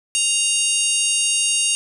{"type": "harmonic tone", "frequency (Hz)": 932.3, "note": "A#5", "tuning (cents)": 0, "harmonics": [3, 4, 5, 6, 7, 8, 9, 10], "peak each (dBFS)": [-21, -30, -30, -32, -24, -31, -25, -22], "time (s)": [0.15, 1.75], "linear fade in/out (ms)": 0, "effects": ["8-bit"]}